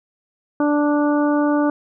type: harmonic tone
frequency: 293.7 Hz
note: D4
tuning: in tune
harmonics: 1 / 2 / 3 / 4 / 5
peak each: -16 / -22 / -26 / -28 / -30 dBFS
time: 0.6-1.7 s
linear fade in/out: 2 ms
effects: none